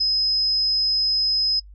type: tone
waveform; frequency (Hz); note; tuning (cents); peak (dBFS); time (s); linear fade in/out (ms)
sine; 5080; D#8; +35; -17; 0-1.6; 10
effects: noise-tail reverb RT60 0.1 s tail -26 dB re dry + added 50 Hz sine -41 dBFS peak until 1.74 s